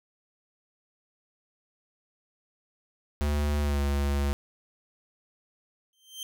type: tone with pitch glide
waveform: square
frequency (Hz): 73.42 to 70.71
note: D2 to C#2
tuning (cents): 0 to +35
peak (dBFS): -25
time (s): 3.21-4.33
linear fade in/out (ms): 0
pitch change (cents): -65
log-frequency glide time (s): 3.61-3.8
type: tone with exponential growth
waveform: sawtooth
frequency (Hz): 3136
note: G7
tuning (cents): 0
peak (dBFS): -30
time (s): 5.93-6.23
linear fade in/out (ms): 1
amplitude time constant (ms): 64
effects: none